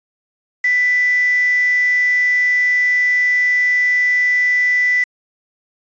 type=tone with quantisation; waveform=sine; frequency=1984 Hz; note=B6; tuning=7 cents sharp; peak=-12 dBFS; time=0.64-5.04 s; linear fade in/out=5 ms; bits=5; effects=resampled to 16000 Hz